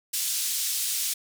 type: band-pass noise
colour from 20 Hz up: white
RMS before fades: -28 dBFS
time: 0.13-1.14 s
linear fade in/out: 10 ms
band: 3800 to 12000 Hz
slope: 12 dB/octave
effects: none